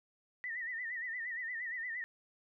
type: tone with vibrato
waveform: sine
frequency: 1905 Hz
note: A#6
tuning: 37 cents sharp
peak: -37 dBFS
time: 0.44-2.04 s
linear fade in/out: 0 ms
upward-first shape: sine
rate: 8.6 Hz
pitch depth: 100 cents each way
effects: none